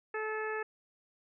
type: harmonic tone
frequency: 433.5 Hz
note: A4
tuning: 26 cents flat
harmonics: 1 / 2 / 3 / 4 / 5 / 6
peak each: -36 / -42 / -42 / -39 / -48 / -48 dBFS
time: 0.14-0.63 s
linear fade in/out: 5 ms
effects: none